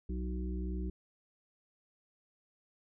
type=harmonic tone; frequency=62 Hz; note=B1; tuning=7 cents sharp; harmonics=1 / 3 / 5 / 6; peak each=-35 / -41 / -45 / -47 dBFS; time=0.09-0.9 s; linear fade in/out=5 ms; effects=none

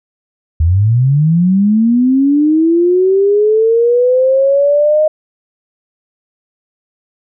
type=linear sweep; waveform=sine; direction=up; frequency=76.1 to 622.3 Hz; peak=-7 dBFS; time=0.6-5.08 s; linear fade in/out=5 ms; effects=none

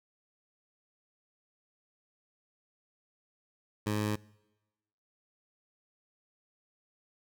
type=tone; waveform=15% pulse; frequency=105.6 Hz; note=G#2; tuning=29 cents sharp; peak=-23 dBFS; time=3.86-4.16 s; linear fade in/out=10 ms; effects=noise-tail reverb RT60 1.0 s tail -23 dB re dry

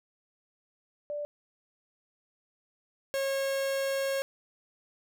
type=tone pair in turn; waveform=sine / 45% pulse; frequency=587.3 / 544.6 Hz; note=D5 / C#5; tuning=0 / -31 cents; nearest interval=minor second; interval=131 cents; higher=first; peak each=-32 / -28 dBFS; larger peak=second; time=1.1-1.25 / 3.14-4.22 s; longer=second; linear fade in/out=0 ms; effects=none

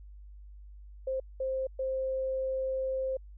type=tone bursts at uneven times; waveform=sine; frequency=526 Hz; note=C5; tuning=9 cents sharp; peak=-29 dBFS; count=3; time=1.07-1.2 / 1.4-1.67 / 1.79-3.17 s; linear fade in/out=5 ms; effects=added 50 Hz sine -46 dBFS peak until 3.37 s

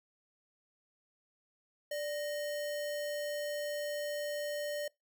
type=tone with sample-and-hold; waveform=sine; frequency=587.3 Hz; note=D5; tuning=in tune; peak=-34 dBFS; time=1.91-4.88 s; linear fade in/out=5 ms; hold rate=2450 Hz; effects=noise-tail reverb RT60 0.2 s tail -25 dB re dry

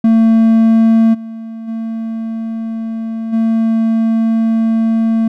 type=tone with level steps; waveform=triangle; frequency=225.1 Hz; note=A3; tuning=40 cents sharp; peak=-4 / -22 / -16 / -8 dBFS; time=0.04-5.28 s; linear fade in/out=5 ms; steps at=1.13 / 1.67 / 3.32 s; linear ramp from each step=20 ms; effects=none

